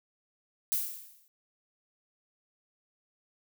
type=noise with exponential decay; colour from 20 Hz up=violet; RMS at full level=-27 dBFS; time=0.72-1.28 s; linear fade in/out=0 ms; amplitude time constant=120 ms; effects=none